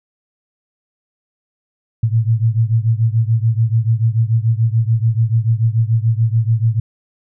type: beating tone pair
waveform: sine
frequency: 110.8 / 117.7 Hz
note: A2 / A#2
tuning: +13 / +17 cents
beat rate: 6.9 Hz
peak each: -14 / -16 dBFS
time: 2.03-6.8 s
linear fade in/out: 5 ms
effects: none